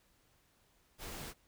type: noise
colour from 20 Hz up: pink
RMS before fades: -45 dBFS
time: 0.98-1.34 s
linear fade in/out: 50 ms
effects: pink hiss -71 dBFS RMS until 1.47 s